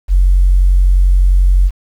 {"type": "tone", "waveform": "sine", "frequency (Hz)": 45.74, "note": "F#1", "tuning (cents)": -19, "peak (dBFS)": -5, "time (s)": [0.08, 1.71], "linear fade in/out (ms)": 50, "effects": ["tanh soft clip ceiling -1 dBFS", "7-bit"]}